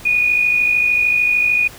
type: tone with amplitude modulation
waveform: sine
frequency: 2461 Hz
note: D#7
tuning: 20 cents flat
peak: -10 dBFS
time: 0.05-1.68 s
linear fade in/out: 10 ms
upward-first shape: sine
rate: 53.3 Hz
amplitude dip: 50%
effects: pink hiss -38 dBFS RMS until 1.78 s